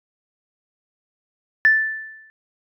sine tone with exponential decay, 1760 Hz, A6, in tune, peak -8 dBFS, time 1.65-2.3 s, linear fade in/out 0 ms, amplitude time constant 140 ms, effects tanh soft clip ceiling -4 dBFS

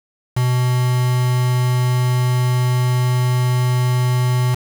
triangle tone with quantisation, 124.9 Hz, B2, 20 cents sharp, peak -12 dBFS, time 0.36-4.55 s, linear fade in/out 10 ms, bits 4, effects none

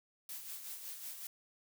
blue noise with tremolo, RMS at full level -44 dBFS, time 0.29-1.27 s, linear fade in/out 2 ms, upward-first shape sine, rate 5.4 Hz, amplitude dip 50%, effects none

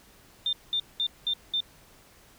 sine tone bursts, 3600 Hz, A7, 39 cents sharp, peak -24 dBFS, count 5, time 0.46-1.605 s, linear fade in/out 2 ms, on 69 ms, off 200 ms, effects pink hiss -56 dBFS RMS until 2.38 s

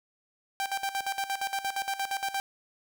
sawtooth tone with tremolo, 785 Hz, G5, 2 cents sharp, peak -24 dBFS, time 0.6-2.4 s, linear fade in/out 0 ms, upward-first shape square, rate 8.6 Hz, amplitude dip 75%, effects none

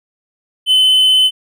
triangle tone with vibrato, 3040 Hz, F#7, 46 cents sharp, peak -6 dBFS, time 0.66-1.31 s, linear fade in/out 50 ms, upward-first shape triangle, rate 16 Hz, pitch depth 8 cents each way, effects none

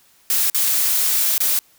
blue noise with dropouts, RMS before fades -18 dBFS, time 0.3-1.59 s, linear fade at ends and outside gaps 0 ms, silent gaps 0.499-0.546 / 1.379-1.404 s, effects white hiss -55 dBFS RMS until 1.78 s

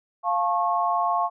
sine chord, F augmented, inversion none, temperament just, 698.5 / 873.1 / 1091.3 Hz, F5 / A5 / C#6, 0 / -14 / -27 cents, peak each -24 / -27 / -24 dBFS, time 0.23-1.3 s, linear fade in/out 50 ms, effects none

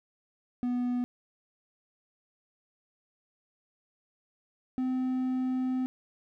triangle tone pair in turn, 246.1 / 256.7 Hz, B3 / C4, -6 / -33 cents, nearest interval minor second, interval 73 cents, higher second, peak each -25 dBFS, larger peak neither, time 0.63-1.04 / 4.78-5.86 s, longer second, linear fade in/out 0 ms, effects none

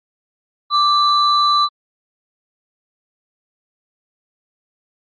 sine tone pair together, 1174.7 / 3991 Hz, D6 / B7, 0 / +17 cents, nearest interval octave + major sixth, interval 2117 cents, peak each -12 / -17 dBFS, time 0.7-1.69 s, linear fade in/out 50 ms, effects tanh soft clip ceiling -4 dBFS + Opus 32 kbps

